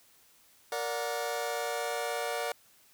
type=chord; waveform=sawtooth; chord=Bb augmented; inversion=none; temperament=just; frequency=466.2 / 582.7 / 728.4 Hz; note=Bb4 / D5 / F#5; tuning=0 / -14 / -27 cents; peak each=-32 dBFS; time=0.72-2.52 s; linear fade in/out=2 ms; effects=white hiss -62 dBFS RMS until 2.93 s